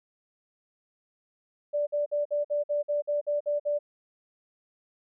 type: tone bursts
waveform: sine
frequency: 586 Hz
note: D5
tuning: 4 cents flat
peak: -24 dBFS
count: 11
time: 1.73-3.79 s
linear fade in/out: 20 ms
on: 140 ms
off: 52 ms
effects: none